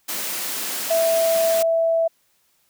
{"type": "high-pass noise", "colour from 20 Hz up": "white", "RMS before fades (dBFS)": -27, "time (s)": [0.08, 1.63], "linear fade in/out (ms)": 10, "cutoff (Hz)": 170, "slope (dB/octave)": 96}
{"type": "tone", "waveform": "sine", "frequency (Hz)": 659.3, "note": "E5", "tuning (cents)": 0, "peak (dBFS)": -16, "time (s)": [0.9, 2.08], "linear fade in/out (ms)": 10}
{"effects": ["white hiss -64 dBFS RMS until 2.69 s"]}